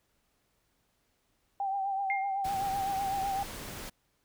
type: tone with vibrato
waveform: sine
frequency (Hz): 784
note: G5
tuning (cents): 0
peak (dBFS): -29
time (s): 1.6-3.43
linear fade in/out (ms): 2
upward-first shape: triangle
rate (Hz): 7.9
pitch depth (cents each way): 50
type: tone with exponential decay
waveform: sine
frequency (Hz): 2117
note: C7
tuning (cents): +20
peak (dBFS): -27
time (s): 2.1-2.42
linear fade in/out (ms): 1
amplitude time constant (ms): 69
type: noise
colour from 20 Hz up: pink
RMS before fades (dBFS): -42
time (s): 2.44-3.9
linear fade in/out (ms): 10
effects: pink hiss -74 dBFS RMS until 4.24 s